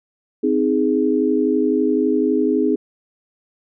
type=chord; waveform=sine; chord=Ab major; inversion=first; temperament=just; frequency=259.6 / 311.5 / 415.3 Hz; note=C4 / Eb4 / Ab4; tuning=-13 / +2 / 0 cents; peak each=-19 dBFS; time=0.43-2.76 s; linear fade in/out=10 ms; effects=none